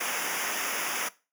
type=noise with comb filter; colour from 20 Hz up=pink; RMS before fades=-31 dBFS; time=0-1.09 s; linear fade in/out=10 ms; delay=0.24 ms; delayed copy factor=-1; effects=noise-tail reverb RT60 0.3 s tail -19 dB re dry + high-pass 200 Hz 12 dB/octave